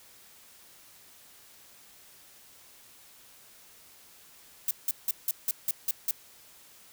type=noise bursts; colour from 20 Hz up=violet; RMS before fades=-27 dBFS; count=8; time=4.68-6.11 s; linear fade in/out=2 ms; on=30 ms; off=170 ms; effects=white hiss -55 dBFS RMS until 6.92 s